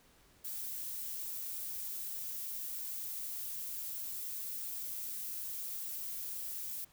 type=noise; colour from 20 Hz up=violet; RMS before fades=-41 dBFS; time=0.44-6.85 s; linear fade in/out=10 ms; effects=pink hiss -65 dBFS RMS until 6.92 s